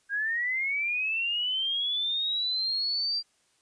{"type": "linear sweep", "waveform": "sine", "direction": "up", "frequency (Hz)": [1601, 4740], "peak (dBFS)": -26, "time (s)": [0.09, 3.23], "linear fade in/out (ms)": 50, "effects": ["white hiss -68 dBFS RMS until 3.61 s", "resampled to 22050 Hz"]}